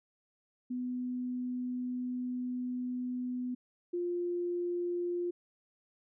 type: tone pair in turn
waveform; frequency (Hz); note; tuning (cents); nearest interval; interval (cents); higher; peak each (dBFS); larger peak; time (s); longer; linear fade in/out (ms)
sine; 249.5 / 350.8; B3 / F4; +18 / +8; tritone; 590; second; -33 / -31; second; 0.7-3.55 / 3.93-5.31; first; 10
effects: none